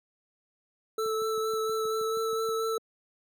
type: tone with pitch glide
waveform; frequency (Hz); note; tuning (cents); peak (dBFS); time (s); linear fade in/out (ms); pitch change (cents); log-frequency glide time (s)
sine; 440 to 448.2; A4 to A4; 0 to +32; -28; 0.98-2.78; 2; +32; 2.02-2.12
type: tone with vibrato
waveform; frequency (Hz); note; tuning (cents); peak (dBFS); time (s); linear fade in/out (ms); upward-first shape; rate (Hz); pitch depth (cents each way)
square; 1318.5; E6; 0; -33; 0.98-2.78; 10; sine; 4.3; 18
type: click train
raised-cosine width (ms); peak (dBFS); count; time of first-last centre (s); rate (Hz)
5; -32; 10; 1.06-2.489; 6.3
effects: high-pass 200 Hz 12 dB/octave